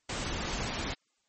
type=noise; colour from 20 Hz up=pink; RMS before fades=-34 dBFS; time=0.09-0.94 s; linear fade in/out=5 ms; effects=white hiss -75 dBFS RMS until 1.28 s + MP3 32 kbps